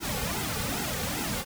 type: noise with flanger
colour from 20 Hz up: pink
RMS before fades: -31 dBFS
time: 0-1.45 s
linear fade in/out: 50 ms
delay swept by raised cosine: 1.7 to 3.1 ms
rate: 2.5 Hz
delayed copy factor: -0.9
effects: none